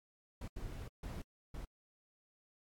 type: noise bursts at uneven times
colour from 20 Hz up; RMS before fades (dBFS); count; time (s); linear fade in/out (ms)
brown; -44; 4; 0.41-0.48 / 0.56-0.88 / 1.03-1.22 / 1.54-1.65; 5
effects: AAC 64 kbps